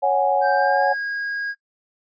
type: chord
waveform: sine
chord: C# suspended fourth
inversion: none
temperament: equal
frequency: 554.4 / 740 / 830.6 Hz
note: C#5 / F#5 / G#5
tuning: 0 / 0 / 0 cents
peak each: -20 dBFS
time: 0.02-0.94 s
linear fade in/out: 20 ms
type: tone with pitch glide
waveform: triangle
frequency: 1568 to 1637.4 Hz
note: G6 to G#6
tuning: 0 to -25 cents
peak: -22 dBFS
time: 0.41-1.55 s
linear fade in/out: 50 ms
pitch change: +75 cents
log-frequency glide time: 0.54-0.87 s
effects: noise-tail reverb RT60 0.1 s tail -18 dB re dry + resampled to 16000 Hz